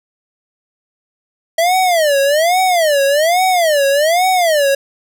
square tone with vibrato, 643 Hz, E5, 43 cents flat, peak -11 dBFS, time 1.58-4.75 s, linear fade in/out 5 ms, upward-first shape sine, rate 1.2 Hz, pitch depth 270 cents each way, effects none

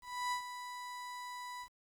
35% pulse tone with ADSR envelope, 987.8 Hz, B5, in tune, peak -31 dBFS, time 0.01-1.69 s, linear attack 310 ms, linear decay 93 ms, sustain -10 dB, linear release 78 ms, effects low-pass 10000 Hz 12 dB/octave + 10-bit

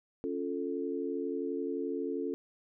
sine chord, Db augmented, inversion none, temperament equal, 277.2 / 349.2 / 440 Hz, Db4 / F4 / A4, 0 / 0 / 0 cents, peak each -36 / -37 / -36 dBFS, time 0.24-2.34 s, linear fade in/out 0 ms, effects none

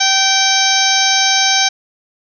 harmonic tone with a mistuned harmonic, 775 Hz, G5, 20 cents flat, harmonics 1 / 2 / 3 / 4 / 5 / 6 / 7 / 8, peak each -18 / -19 / -20 / -20 / -18 / -22 / -18 / -17 dBFS, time 0-1.69 s, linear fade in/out 10 ms, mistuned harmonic 4, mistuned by +30 cents, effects none

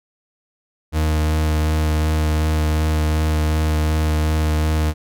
40% pulse tone with vibrato, 77.5 Hz, D#2, 6 cents flat, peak -15 dBFS, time 0.92-4.94 s, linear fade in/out 50 ms, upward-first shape sine, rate 2.7 Hz, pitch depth 12 cents each way, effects none

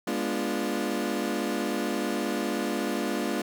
30% pulse chord, G# diminished seventh, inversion none, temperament equal with one note detuned, 207.7 / 244.1 / 293.7 / 349.2 Hz, G#3 / B3 / D4 / F4, 0 / -20 / 0 / 0 cents, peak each -30 dBFS, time 0.07-3.42 s, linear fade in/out 5 ms, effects none

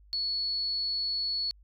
sine tone, 4400 Hz, C#8, 14 cents flat, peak -28 dBFS, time 0.13-1.51 s, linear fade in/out 0 ms, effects added 50 Hz sine -54 dBFS peak until 1.63 s

